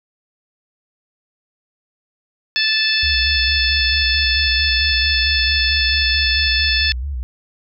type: harmonic tone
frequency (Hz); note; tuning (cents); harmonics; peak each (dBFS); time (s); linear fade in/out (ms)
876; A5; -8; 2 / 3 / 4 / 5 / 6; -21 / -21 / -21 / -21 / -21; 2.56-6.92; 0
type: tone with vibrato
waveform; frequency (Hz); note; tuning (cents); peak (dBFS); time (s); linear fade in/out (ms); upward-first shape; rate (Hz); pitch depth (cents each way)
sine; 66.2; C2; +21; -21; 3.03-7.23; 0; square; 4.5; 120
effects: none